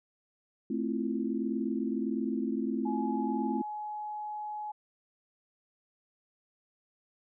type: chord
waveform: sine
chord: F major seventh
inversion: first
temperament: equal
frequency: 220 / 261.6 / 329.6 / 349.2 Hz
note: A3 / C4 / E4 / F4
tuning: 0 / 0 / 0 / 0 cents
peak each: -33 / -33 / -36 / -39 dBFS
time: 0.7-3.62 s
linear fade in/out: 5 ms
type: tone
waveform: sine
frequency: 844 Hz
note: G#5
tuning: 28 cents sharp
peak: -35 dBFS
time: 2.85-4.72 s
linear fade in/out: 10 ms
effects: none